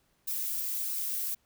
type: noise with flanger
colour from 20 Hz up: violet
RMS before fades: -33 dBFS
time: 0.27-1.35 s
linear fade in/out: 10 ms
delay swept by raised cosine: 0.74 to 3.84 ms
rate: 1.5 Hz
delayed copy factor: +0.5
effects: pink hiss -71 dBFS RMS until 1.45 s